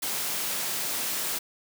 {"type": "high-pass noise", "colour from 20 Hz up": "white", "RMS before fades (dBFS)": -30, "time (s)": [0.02, 1.39], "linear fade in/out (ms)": 10, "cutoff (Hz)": 130, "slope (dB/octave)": 24, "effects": []}